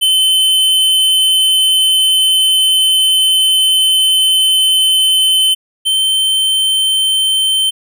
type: tone pair in turn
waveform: square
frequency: 3061 / 3097 Hz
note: G7 / G7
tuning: -42 / -22 cents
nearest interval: unison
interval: 20 cents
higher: second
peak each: -9 / -11 dBFS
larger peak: first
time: 0.01-5.55 / 5.85-7.71 s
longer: first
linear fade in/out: 20 ms
effects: none